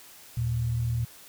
sine tone pair together, 78.3 / 117.55 Hz, D#2 / A#2, +11 / +15 cents, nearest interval perfect fifth, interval 704 cents, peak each -34 / -25 dBFS, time 0.37-1.05 s, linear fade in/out 5 ms, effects white hiss -50 dBFS RMS until 1.28 s

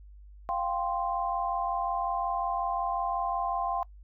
sine chord, F suspended second, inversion none, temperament equal, 698.5 / 784 / 1046.5 Hz, F5 / G5 / C6, 0 / 0 / 0 cents, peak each -32 dBFS, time 0.49-3.83 s, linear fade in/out 0 ms, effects noise-tail reverb RT60 0.1 s tail -23 dB re dry + added 50 Hz sine -47 dBFS peak until 4.03 s

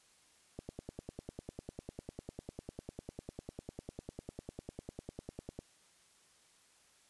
click train, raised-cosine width 2 ms, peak -29 dBFS, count 51, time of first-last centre 0.59-5.59 s, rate 10 Hz, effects white hiss -67 dBFS RMS until 7.09 s + resampled to 24000 Hz

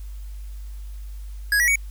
square tone with pitch steps, 1661.2 / 1930.4 / 2243 Hz, G#6 / B6 / C#7, 0 / -40 / +20 cents, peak -17 dBFS, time 1.52-1.757 s, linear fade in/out 2 ms, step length 79 ms, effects added 50 Hz sine -32 dBFS peak until 1.9 s + white hiss -55 dBFS RMS until 1.9 s

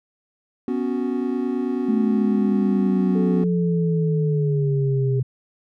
triangle chord, B suspended second, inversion none, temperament equal with one note detuned, 247.9 / 277.2 / 370 Hz, B3 / C#4 / F#4, +7 / 0 / 0 cents, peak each -22 / -24 / -25 dBFS, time 0.68-3.44 s, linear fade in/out 2 ms
sine linear sweep, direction down, 221.7 to 127 Hz, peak -18 dBFS, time 1.88-5.23 s, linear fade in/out 10 ms
sine tone with pitch glide, 433.7 to 404.7 Hz, A4 to G#4, -25 to -45 cents, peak -25 dBFS, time 3.15-5.2 s, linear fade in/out 5 ms, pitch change -120 cents, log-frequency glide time 4.27-4.7 s
effects none

